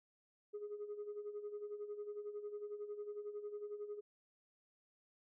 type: tone with tremolo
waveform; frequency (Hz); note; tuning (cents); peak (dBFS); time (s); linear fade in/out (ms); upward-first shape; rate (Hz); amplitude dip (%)
sine; 415.3; G#4; 0; -39; 0.53-4.01; 20; sine; 11; 70
effects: tanh soft clip ceiling -39 dBFS